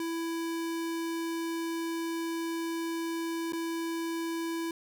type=tone with dropouts; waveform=square; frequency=331.5 Hz; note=E4; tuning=10 cents sharp; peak=-32 dBFS; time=0-4.71 s; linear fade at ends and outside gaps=2 ms; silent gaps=3.523-3.532 s; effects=none